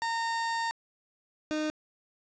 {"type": "tone pair in turn", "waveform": "30% pulse", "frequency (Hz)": [918, 307.2], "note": ["A#5", "D#4"], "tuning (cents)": [-27, -22], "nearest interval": "octave + perfect fifth", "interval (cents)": 1895, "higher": "first", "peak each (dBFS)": -26, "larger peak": "neither", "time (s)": [[0.02, 0.71], [1.51, 1.7]], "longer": "first", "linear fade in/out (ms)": 0, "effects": ["resampled to 16000 Hz", "9-bit"]}